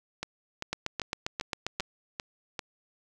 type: two click trains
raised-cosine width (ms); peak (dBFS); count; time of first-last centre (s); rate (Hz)
0.2; -16 / -13; 7 / 9; 0.23-2.592 / 0.73-1.8; 2.54 / 7.48
effects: 9-bit